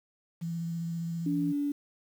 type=tone with vibrato; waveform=sine; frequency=167.6 Hz; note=E3; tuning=29 cents sharp; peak=-31 dBFS; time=0.41-1.53 s; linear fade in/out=20 ms; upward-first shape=square; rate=15 Hz; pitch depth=12 cents each way
type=tone; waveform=sine; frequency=287.7 Hz; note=D4; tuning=36 cents flat; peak=-27 dBFS; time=1.26-1.72 s; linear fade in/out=5 ms
effects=9-bit